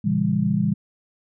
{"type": "chord", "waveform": "sine", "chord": "A# diminished seventh", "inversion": "none", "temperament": "just", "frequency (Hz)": [116.54, 139.85, 167.82, 201.4], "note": ["A#2", "C#3", "E3", "G3"], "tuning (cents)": [0, 16, 31, 47], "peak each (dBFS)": [-27, -27, -23, -21], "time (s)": [0.04, 0.74], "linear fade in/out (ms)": 10, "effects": []}